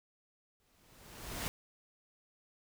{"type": "noise with exponential growth", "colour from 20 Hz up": "pink", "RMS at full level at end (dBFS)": -36, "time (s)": [0.6, 1.48], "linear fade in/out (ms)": 0, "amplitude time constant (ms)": 190, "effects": []}